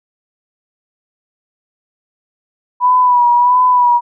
sine tone with vibrato, 982 Hz, B5, 10 cents flat, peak -7 dBFS, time 2.8-4.01 s, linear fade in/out 50 ms, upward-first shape sine, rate 1.5 Hz, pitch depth 40 cents each way, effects none

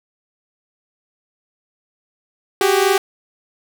sawtooth tone pair together, 378 / 401.2 Hz, F#4 / G4, +37 / +40 cents, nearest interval minor second, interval 103 cents, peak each -12 dBFS, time 2.61-2.98 s, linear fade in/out 2 ms, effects none

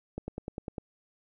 click train, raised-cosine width 2 ms, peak -22 dBFS, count 7, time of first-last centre 0.18-0.782 s, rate 9.97 Hz, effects none

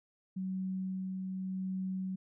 sine tone with tremolo, 188.1 Hz, F#3, 29 cents sharp, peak -33 dBFS, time 0.36-2.16 s, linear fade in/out 10 ms, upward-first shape sine, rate 0.86 Hz, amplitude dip 25%, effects none

